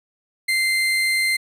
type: tone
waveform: 35% pulse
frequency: 2084 Hz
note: C7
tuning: 7 cents flat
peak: -16 dBFS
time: 0.48-1.37 s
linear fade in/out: 10 ms
effects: resampled to 32000 Hz